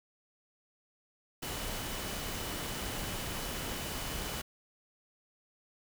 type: tone in noise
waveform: sine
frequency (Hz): 2980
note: F#7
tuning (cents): +12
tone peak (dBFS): -49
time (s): 1.42-4.42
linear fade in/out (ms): 10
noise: pink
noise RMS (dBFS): -38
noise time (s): 1.42-4.42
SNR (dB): -14
effects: none